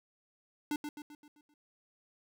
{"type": "tone with echo", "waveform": "square", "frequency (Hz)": 296.4, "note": "D4", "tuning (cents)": 16, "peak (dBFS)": -32, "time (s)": [0.71, 0.76], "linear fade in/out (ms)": 2, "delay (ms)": 130, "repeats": 6, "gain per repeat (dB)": -6, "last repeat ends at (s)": 1.54, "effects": []}